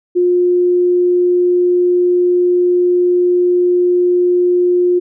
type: tone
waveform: sine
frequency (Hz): 356.2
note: F4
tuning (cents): +34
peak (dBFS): -9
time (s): 0.15-5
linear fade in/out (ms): 20
effects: none